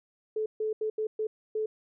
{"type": "tone bursts at uneven times", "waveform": "sine", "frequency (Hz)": 433.4, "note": "A4", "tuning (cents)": -26, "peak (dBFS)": -27, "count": 6, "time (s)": [[0.36, 0.46], [0.6, 0.73], [0.81, 0.9], [0.98, 1.07], [1.19, 1.27], [1.55, 1.66]], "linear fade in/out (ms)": 5, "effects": []}